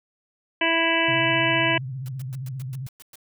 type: harmonic tone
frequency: 330 Hz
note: E4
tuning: 2 cents sharp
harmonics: 1 / 2 / 3 / 5 / 6 / 7 / 8 / 9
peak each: -27 / -27 / -27 / -27 / -27 / -27 / -27 / -27 dBFS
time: 0.61-1.78 s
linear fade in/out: 5 ms
type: tone with vibrato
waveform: sine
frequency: 130.81 Hz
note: C3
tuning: in tune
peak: -29 dBFS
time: 1.08-2.87 s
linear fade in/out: 5 ms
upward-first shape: triangle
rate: 15 Hz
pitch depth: 130 cents each way
type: noise bursts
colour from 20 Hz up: white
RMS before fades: -45 dBFS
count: 9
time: 2.06-3.156 s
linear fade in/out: 0 ms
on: 24 ms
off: 110 ms
effects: none